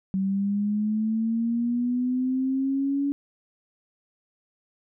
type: linear sweep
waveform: sine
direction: up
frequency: 190 to 283.8 Hz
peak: -22 dBFS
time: 0.14-3.12 s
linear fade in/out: 0 ms
effects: none